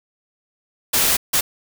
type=noise bursts at uneven times; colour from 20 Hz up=white; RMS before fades=-17 dBFS; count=2; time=0.93-1.17 / 1.33-1.41 s; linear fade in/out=10 ms; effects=none